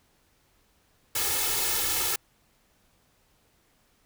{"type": "noise with comb filter", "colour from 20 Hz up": "white", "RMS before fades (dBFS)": -27, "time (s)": [1.15, 2.16], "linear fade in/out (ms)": 5, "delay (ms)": 2.3, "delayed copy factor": 1, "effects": ["pink hiss -66 dBFS RMS until 4.05 s"]}